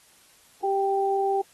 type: tone pair together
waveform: sine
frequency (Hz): 392 / 784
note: G4 / G5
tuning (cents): 0 / 0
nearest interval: octave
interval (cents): 1200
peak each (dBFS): -24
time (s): 0.63-1.42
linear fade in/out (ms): 10
effects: white hiss -57 dBFS RMS until 1.53 s + AAC 32 kbps